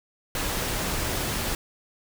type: noise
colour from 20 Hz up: pink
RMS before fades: -28 dBFS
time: 0.35-1.55 s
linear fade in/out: 2 ms
effects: none